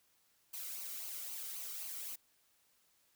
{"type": "noise with flanger", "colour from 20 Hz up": "blue", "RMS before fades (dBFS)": -44, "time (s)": [0.53, 2.16], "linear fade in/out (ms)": 10, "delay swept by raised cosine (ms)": [0.55, 1.18], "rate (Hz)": 3.8, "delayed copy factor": -0.5, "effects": ["white hiss -73 dBFS RMS until 3.15 s"]}